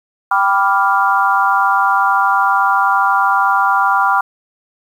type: chord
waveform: sine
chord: G dominant seventh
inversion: none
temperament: equal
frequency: 784 / 987.8 / 1174.7 / 1396.9 Hz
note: G5 / B5 / D6 / F6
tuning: 0 / 0 / 0 / 0 cents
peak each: -16 dBFS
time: 0.31-4.21 s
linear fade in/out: 5 ms
effects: 7-bit